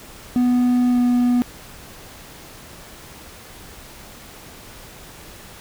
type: tone with pitch glide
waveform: triangle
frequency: 246.9 to 244.8 Hz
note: B3 to B3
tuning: 0 to -15 cents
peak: -12 dBFS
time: 0.36-1.42 s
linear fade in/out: 0 ms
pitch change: -15 cents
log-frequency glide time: 0.9-0.99 s
effects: pink hiss -41 dBFS RMS until 5.6 s